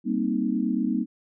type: chord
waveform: sine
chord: C minor seventh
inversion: second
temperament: equal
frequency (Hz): 196 / 233.1 / 261.6 / 311.1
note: G3 / Bb3 / C4 / Eb4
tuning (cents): 0 / 0 / 0 / 0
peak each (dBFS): -29 / -26 / -28 / -29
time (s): 0.04-1.06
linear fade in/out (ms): 50
effects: none